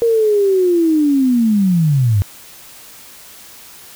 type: linear sweep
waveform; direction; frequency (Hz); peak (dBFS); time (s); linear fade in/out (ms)
sine; down; 469.8 to 94.2; -10; 0.02-2.22; 0
effects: white hiss -39 dBFS RMS until 3.95 s